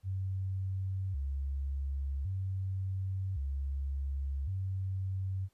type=tone with vibrato; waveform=sine; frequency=81 Hz; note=E2; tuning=30 cents flat; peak=-32 dBFS; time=0.03-5.49 s; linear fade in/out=50 ms; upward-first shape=square; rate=0.45 Hz; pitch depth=280 cents each way; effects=pink hiss -75 dBFS RMS until 5.53 s + resampled to 32000 Hz